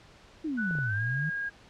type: exponential two-way sweep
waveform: sine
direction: down then up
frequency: 331.1 to 100 to 161.5 Hz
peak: -29 dBFS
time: 0.44-1.3 s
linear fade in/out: 10 ms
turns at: 0.94 s
type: tone with pitch glide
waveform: sine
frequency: 1486 to 1629.9 Hz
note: F#6 to G#6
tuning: +7 to -33 cents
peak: -30 dBFS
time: 0.57-1.5 s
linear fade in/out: 20 ms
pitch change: +160 cents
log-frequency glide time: 0.85-1.01 s
type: clicks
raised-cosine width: 2 ms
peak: -30 dBFS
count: 3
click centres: 0.71 / 0.753 / 0.787 s
effects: pink hiss -55 dBFS RMS until 1.69 s + low-pass 5000 Hz 12 dB/octave